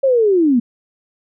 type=linear sweep; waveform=sine; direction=down; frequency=554.4 to 225 Hz; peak=-10 dBFS; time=0.03-0.6 s; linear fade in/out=10 ms; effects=none